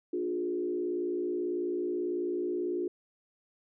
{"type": "tone with frequency modulation", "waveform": "sine", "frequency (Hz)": 356.2, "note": "F4", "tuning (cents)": 34, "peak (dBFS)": -29, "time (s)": [0.13, 2.88], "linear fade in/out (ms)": 5, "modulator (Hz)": 58.3, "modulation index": 0.89, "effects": []}